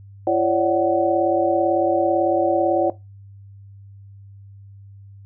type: tone cluster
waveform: sine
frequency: 339.7 / 550 / 588 / 748 Hz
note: F4 / C#5 / D5 / F#5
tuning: -48 / -14 / +2 / +19 cents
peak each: -21 dBFS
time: 0.27-2.9 s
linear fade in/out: 2 ms
effects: noise-tail reverb RT60 0.2 s tail -17 dB re dry + added 99 Hz sine -40 dBFS peak until 5.25 s